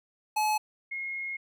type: tone pair in turn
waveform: square / sine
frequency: 855 / 2154 Hz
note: A5 / C7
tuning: -50 / +50 cents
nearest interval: octave + major third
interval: 1600 cents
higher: second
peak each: -25 / -32 dBFS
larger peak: first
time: 0.36-0.58 / 0.91-1.37 s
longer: second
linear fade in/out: 10 ms
effects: none